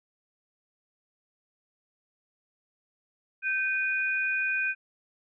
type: tone pair together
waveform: sine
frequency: 1552.9 / 2465 Hz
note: G6 / D#7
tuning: -17 / -17 cents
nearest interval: minor sixth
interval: 800 cents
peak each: -28 dBFS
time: 3.42-4.75 s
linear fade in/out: 50 ms
effects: none